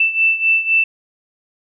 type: beating tone pair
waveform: sine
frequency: 2657 / 2660.9 Hz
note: E7 / E7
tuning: +13 / +16 cents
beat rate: 3.9 Hz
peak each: -14 / -18 dBFS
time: 0-0.84 s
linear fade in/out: 5 ms
effects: none